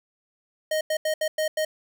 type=tone bursts at uneven times; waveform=square; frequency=622.3 Hz; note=D#5; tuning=in tune; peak=-23 dBFS; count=6; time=0.71-0.81 / 0.9-0.97 / 1.05-1.14 / 1.21-1.28 / 1.38-1.48 / 1.57-1.65 s; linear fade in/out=5 ms; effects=none